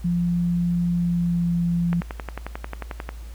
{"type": "tone with pitch glide", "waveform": "sine", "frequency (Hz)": [173.8, 171.8], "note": ["F3", "F3"], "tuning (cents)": [-8, -28], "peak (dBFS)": -19, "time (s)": [0.04, 2.01], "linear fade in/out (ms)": 10, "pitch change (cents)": -20, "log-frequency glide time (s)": [0.94, 1.54]}
{"type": "click train", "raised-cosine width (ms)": 0.5, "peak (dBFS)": -15, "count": 14, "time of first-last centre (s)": [1.93, 3.091], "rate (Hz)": 11.2}
{"effects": ["added 56 Hz sine -34 dBFS peak until 3.34 s", "pink hiss -51 dBFS RMS until 3.34 s"]}